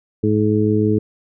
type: harmonic tone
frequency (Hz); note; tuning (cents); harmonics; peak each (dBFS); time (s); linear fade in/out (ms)
106.5; G#2; +44; 1 / 2 / 3 / 4; -19 / -19 / -19 / -19; 0.23-0.99; 10
effects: none